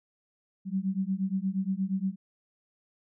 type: beating tone pair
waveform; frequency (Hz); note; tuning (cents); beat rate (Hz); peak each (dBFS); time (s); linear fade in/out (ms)
sine; 187.2 / 195.7; F#3 / G3; +20 / -3; 8.5; -30; 0.65-2.16; 50
effects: none